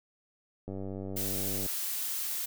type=click train; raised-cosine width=2 ms; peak=-26 dBFS; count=96; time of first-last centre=0.68-1.661 s; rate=96.8 Hz
type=noise; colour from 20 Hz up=blue; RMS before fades=-34 dBFS; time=1.16-2.46 s; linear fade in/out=10 ms
effects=none